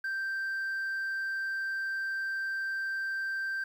sine tone, 1568 Hz, G6, in tune, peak -28 dBFS, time 0.04-3.64 s, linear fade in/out 5 ms, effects tanh soft clip ceiling -30 dBFS + 10-bit

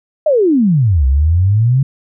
sine exponential two-way sweep, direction down then up, 642 to 63.9 to 139.4 Hz, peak -8 dBFS, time 0.26-1.83 s, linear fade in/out 5 ms, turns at 1.06 s, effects none

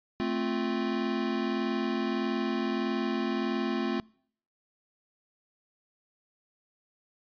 square chord, F major, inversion first, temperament equal, 220 / 261.6 / 349.2 Hz, A3 / C4 / F4, 0 / 0 / 0 cents, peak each -33 dBFS, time 0.2-4 s, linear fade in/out 0 ms, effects noise-tail reverb RT60 0.6 s tail -26 dB re dry + resampled to 11025 Hz

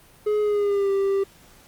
triangle tone with pitch glide, 421.2 to 393 Hz, G#4 to G4, +24 to +4 cents, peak -17 dBFS, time 0.26-1.24 s, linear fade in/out 10 ms, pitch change -120 cents, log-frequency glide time 0.41-0.91 s, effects pink hiss -52 dBFS RMS until 1.67 s + Opus 32 kbps

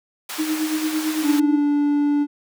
pink high-pass noise, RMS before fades -31 dBFS, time 0.29-1.4 s, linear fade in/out 5 ms, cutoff 870 Hz, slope 12 dB/octave
sine tone with tremolo, 311.1 Hz, D#4, in tune, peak -18 dBFS, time 0.38-1.6 s, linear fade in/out 20 ms, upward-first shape sine, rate 8.9 Hz, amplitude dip 60%
triangle tone, 290.5 Hz, D4, 19 cents flat, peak -14 dBFS, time 1.22-2.27 s, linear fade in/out 50 ms
effects none

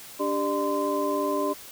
sine tone cluster, 291.7 / 394.6 / 599 / 1031 Hz, D4 / G4 / D5 / C6, -12 / +11 / +34 / -26 cents, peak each -29 dBFS, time 0.19-1.54 s, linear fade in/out 20 ms, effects white hiss -44 dBFS RMS until 1.71 s

